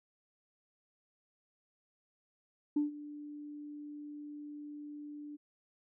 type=tone with ADSR envelope; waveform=sine; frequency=294.7 Hz; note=D4; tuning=6 cents sharp; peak=-25 dBFS; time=2.76-5.37 s; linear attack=7 ms; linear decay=140 ms; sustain=-18 dB; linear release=20 ms; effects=tanh soft clip ceiling -23 dBFS